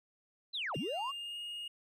sine linear two-way sweep, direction down then up, 4186 to 115.7 to 1165 Hz, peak -34 dBFS, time 0.53-1.12 s, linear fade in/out 20 ms, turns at 0.77 s
triangle tone with pitch glide, 2800 to 2857 Hz, F7 to F7, +4 to +39 cents, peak -38 dBFS, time 0.74-1.68 s, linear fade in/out 5 ms, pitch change +35 cents, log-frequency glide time 1.08-1.4 s
effects tanh soft clip ceiling -29 dBFS

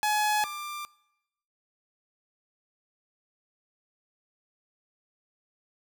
sawtooth tone pair in turn, 845 / 1186.8 Hz, G#5 / D6, +30 / +18 cents, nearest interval tritone, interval 588 cents, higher second, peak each -20 / -31 dBFS, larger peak first, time 0.03-0.44 / 0.44-0.85 s, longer neither, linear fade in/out 0 ms, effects noise-tail reverb RT60 0.9 s tail -23 dB re dry

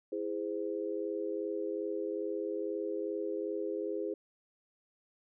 sine chord, E augmented, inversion none, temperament just, 329.6 / 412 / 515 Hz, E4 / G#4 / B#4, 0 / -14 / -28 cents, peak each -38 / -36 / -39 dBFS, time 0.12-4.14 s, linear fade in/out 5 ms, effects none

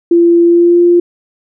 sine tone with pitch glide, 341.6 to 348.2 Hz, F4 to F4, -38 to -5 cents, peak -4 dBFS, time 0.11-1 s, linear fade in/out 5 ms, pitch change +33 cents, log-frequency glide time 0.44-0.81 s, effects none

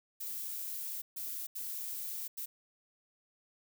violet noise bursts at uneven times, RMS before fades -40 dBFS, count 4, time 0.2-1.02 / 1.16-1.47 / 1.55-2.28 / 2.37-2.46 s, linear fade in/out 10 ms, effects none

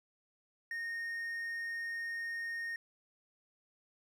triangle tone, 1848 Hz, A#6, 16 cents flat, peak -35 dBFS, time 0.71-2.76 s, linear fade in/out 2 ms, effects none

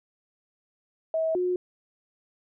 sine tone pair in turn, 644 / 361.4 Hz, E5 / F#4, -41 / -41 cents, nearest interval minor seventh, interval 1000 cents, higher first, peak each -23 dBFS, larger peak neither, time 1.14-1.35 / 1.35-1.56 s, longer neither, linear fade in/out 2 ms, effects none

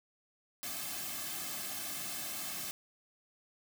white noise with comb filter, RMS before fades -40 dBFS, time 0.63-2.71 s, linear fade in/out 0 ms, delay 2.1 ms, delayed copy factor -0.9, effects none

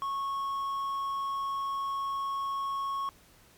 triangle tone with quantisation, 1100 Hz, C#6, 14 cents flat, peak -28 dBFS, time 0.02-3.09 s, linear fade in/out 0 ms, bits 9, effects pink hiss -59 dBFS RMS until 3.57 s + MP3 96 kbps

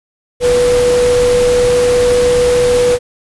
sine tone in noise, 490.5 Hz, B4, 12 cents flat, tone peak -8 dBFS, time 0.4-2.99 s, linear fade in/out 50 ms, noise pink, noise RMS -20 dBFS, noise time 0.4-2.99 s, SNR +9 dB, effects resampled to 24000 Hz

